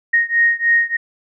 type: beating tone pair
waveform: sine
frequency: 1863 / 1866.3 Hz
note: A#6 / A#6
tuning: -2 / +2 cents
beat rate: 3.3 Hz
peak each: -15 / -16 dBFS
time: 0.13-0.97 s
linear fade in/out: 10 ms
effects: none